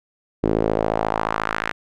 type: tone with band-pass filter sweep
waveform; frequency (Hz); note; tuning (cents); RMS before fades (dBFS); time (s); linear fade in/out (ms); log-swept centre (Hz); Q
sawtooth; 54.2; A1; -25; -22; 0.43-1.72; 10; 350 to 1800; 1.9
effects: none